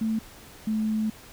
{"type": "tone pair in turn", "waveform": "sine", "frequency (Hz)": [221.1, 217.2], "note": ["A3", "A3"], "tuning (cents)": [9, -22], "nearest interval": "unison", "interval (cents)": 31, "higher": "first", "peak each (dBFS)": -23, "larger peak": "neither", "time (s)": [[0.01, 0.19], [0.67, 1.1]], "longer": "second", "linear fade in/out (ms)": 5, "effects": ["pink hiss -48 dBFS RMS until 1.32 s"]}